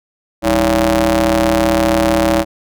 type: ring-modulated tone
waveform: sawtooth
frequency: 121.8 Hz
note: B2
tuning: 24 cents flat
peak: -4 dBFS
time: 0.42-2.45 s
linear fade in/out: 50 ms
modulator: 444 Hz
effects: none